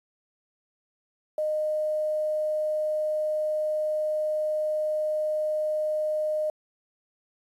sine tone with quantisation, 614 Hz, D#5, 23 cents flat, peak -24 dBFS, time 1.38-6.5 s, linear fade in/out 2 ms, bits 9, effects resampled to 32000 Hz

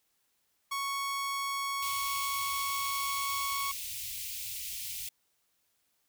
sawtooth tone, 1108.7 Hz, C#6, in tune, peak -28 dBFS, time 0.71-3.72 s, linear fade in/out 10 ms
white band-stop noise, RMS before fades -39 dBFS, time 1.82-5.09 s, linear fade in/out 5 ms, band 120 to 2200 Hz, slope 48 dB/octave
effects white hiss -75 dBFS RMS until 6.08 s

